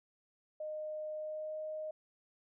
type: tone with pitch glide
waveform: sine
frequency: 615 to 620.4 Hz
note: D#5 to D#5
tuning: -20 to -5 cents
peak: -38 dBFS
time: 0.6-1.91 s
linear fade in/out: 5 ms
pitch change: +15 cents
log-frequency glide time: 1.14-1.58 s
effects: none